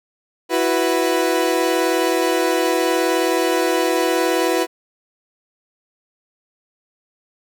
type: chord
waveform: 30% pulse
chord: E suspended second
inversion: none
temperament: equal with one note detuned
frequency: 330.8 / 370 / 493.9 Hz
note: E4 / F#4 / B4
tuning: +6 / 0 / 0 cents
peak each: -18 dBFS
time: 0.49-4.67 s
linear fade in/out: 50 ms
effects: none